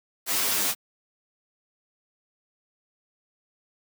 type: noise with comb filter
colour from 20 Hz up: white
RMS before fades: -25 dBFS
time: 0.26-0.75 s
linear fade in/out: 50 ms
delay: 10 ms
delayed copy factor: +0.8
effects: high-pass 150 Hz 12 dB/octave